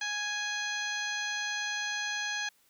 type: harmonic tone with a mistuned harmonic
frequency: 830.6 Hz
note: G#5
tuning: in tune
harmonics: 1 / 2 / 3 / 4 / 5 / 6 / 7 / 8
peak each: -42 / -34 / -40 / -40 / -41 / -49 / -41 / -52 dBFS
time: 0.01-2.49 s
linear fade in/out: 5 ms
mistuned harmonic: 7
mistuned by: +86 cents
effects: white hiss -67 dBFS RMS until 2.69 s